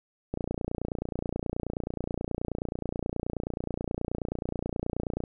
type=click train; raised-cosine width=2 ms; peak=-17 dBFS; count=145; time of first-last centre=0.34-5.238 s; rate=29.4 Hz; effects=none